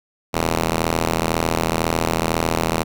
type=ring-modulated tone; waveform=5% pulse; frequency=82 Hz; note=E2; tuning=9 cents flat; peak=-4 dBFS; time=0.33-2.84 s; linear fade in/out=20 ms; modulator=181 Hz; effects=none